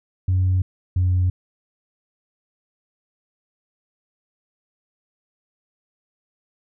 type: tone pair in turn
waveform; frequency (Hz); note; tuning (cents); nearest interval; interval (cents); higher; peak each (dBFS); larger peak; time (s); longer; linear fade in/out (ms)
sine; 92.5 / 90.86; F#2 / F#2; 0 / -31; unison; 31; first; -14; neither; 0.28-0.62 / 0.96-1.3; neither; 5
effects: tanh soft clip ceiling -13 dBFS